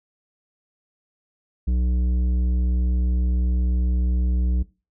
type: tone with tanh clipping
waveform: triangle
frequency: 61.5 Hz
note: B1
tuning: 7 cents flat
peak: -20 dBFS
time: 1.67-4.63 s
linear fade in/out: 10 ms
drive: 14 dB
effects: noise-tail reverb RT60 0.3 s tail -20 dB re dry